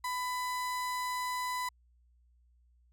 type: tone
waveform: 35% pulse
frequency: 999 Hz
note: B5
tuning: 20 cents sharp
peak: -31 dBFS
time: 0.04-1.69 s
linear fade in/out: 5 ms
effects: added 60 Hz sine -63 dBFS peak until 2.92 s